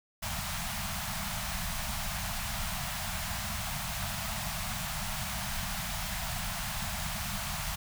pink band-stop noise, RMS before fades -35 dBFS, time 0.22-7.76 s, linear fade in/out 10 ms, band 220 to 620 Hz, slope 96 dB/octave, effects none

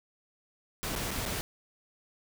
pink noise with dropouts, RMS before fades -34 dBFS, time 0.83-1.41 s, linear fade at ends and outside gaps 0 ms, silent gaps 0.953-0.961 / 1.108-1.113 / 1.254-1.261 s, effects none

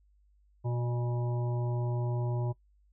harmonic tone with a mistuned harmonic, 121.2 Hz, B2, 32 cents flat, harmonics 1 / 3 / 5 / 7 / 8, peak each -29 / -39 / -43 / -46 / -47 dBFS, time 0.64-2.53 s, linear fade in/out 20 ms, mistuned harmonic 7, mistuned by -26 cents, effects noise-tail reverb RT60 0.1 s tail -20 dB re dry + added 50 Hz sine -62 dBFS peak until 2.92 s

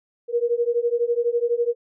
sine beating tone pair, 468.9 / 480.9 Hz, A#4 / B4, +10 / -46 cents, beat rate 12 Hz, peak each -22 dBFS, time 0.28-1.75 s, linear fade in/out 50 ms, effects none

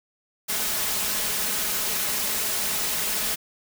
white noise with comb filter, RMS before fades -26 dBFS, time 0.48-3.36 s, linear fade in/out 20 ms, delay 4.7 ms, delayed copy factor +0.5, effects none

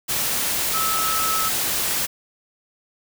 sine tone in noise, 1300 Hz, E6, 24 cents flat, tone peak -23 dBFS, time 0.73-1.5 s, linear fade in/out 20 ms, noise white, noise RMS -23 dBFS, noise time 0.08-2.07 s, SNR -3 dB, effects none

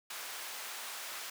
pink high-pass noise, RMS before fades -43 dBFS, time 0.1-1.3 s, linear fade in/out 5 ms, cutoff 970 Hz, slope 12 dB/octave, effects none

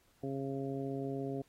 harmonic tone, 136.4 Hz, C#3, 28 cents flat, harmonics 1 / 2 / 3 / 4 / 5, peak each -41 / -39 / -40 / -47 / -46 dBFS, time 0.23-1.42 s, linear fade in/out 5 ms, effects pink hiss -70 dBFS RMS until 1.48 s + AAC 48 kbps

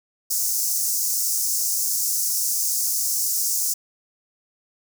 pink high-pass noise, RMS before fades -23 dBFS, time 0.3-3.74 s, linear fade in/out 10 ms, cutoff 5400 Hz, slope 48 dB/octave, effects none

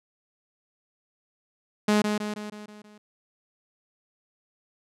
sawtooth tone with echo, 210 Hz, G#3, 19 cents sharp, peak -15 dBFS, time 1.88-2.02 s, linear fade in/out 5 ms, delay 160 ms, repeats 6, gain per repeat -5 dB, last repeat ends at 2.98 s, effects low-pass 9000 Hz 12 dB/octave

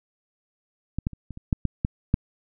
clicks, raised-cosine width 5 ms, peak -14 / -12 / -27 / -24 / -26 / -8 / -10 / -10 / -6 dBFS, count 9, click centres 0.986 / 1.069 / 1.133 / 1.307 / 1.374 / 1.528 / 1.653 / 1.849 / 2.141 s, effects none

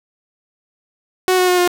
sawtooth tone with pitch steps, 370 / 365.1 / 360.3 / 355.5 Hz, F#4 / F#4 / F#4 / F4, 0 / -23 / -46 / +31 cents, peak -8 dBFS, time 1.28-1.676 s, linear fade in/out 0 ms, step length 99 ms, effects none

